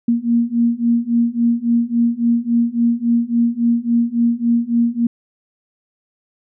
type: beating tone pair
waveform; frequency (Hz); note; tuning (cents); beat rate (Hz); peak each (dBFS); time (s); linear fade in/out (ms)
sine; 233.1 / 236.7; A#3 / A#3; 0 / +27; 3.6; -17 / -16; 0.08-5.07; 5
effects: none